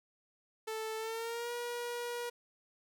sawtooth tone with pitch glide, 440 to 479.8 Hz, A4 to A#4, 0 to +50 cents, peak -33 dBFS, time 0.67-2.3 s, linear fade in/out 10 ms, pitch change +150 cents, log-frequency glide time 0.97-1.52 s, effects none

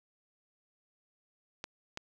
clicks, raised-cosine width 0.2 ms, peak -21 dBFS, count 2, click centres 1.641 / 1.974 s, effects none

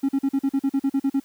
triangle tone bursts, 273.4 Hz, C#4, 24 cents flat, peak -15 dBFS, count 12, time 0.03-1.2 s, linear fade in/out 10 ms, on 59 ms, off 42 ms, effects tanh soft clip ceiling -12 dBFS + white hiss -55 dBFS RMS until 1.24 s

